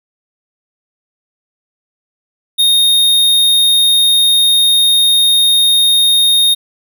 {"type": "tone", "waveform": "square", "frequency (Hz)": 3700, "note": "A#7", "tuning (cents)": -14, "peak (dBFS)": -8, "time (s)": [2.58, 6.55], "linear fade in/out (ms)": 20, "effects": []}